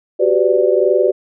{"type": "chord", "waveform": "sine", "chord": "G major seventh", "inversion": "third", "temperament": "equal with one note detuned", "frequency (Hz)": [370, 392, 504.3, 587.3], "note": ["F#4", "G4", "B4", "D5"], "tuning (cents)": [0, 0, 36, 0], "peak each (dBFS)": -16, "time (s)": [0.19, 1.12], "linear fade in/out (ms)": 20, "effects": []}